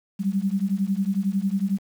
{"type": "beating tone pair", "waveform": "sine", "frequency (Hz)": [190, 201], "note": ["F#3", "G3"], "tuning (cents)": [46, 44], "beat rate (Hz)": 11, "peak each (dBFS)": -24, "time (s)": [0.19, 1.79], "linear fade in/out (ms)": 20, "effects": ["8-bit"]}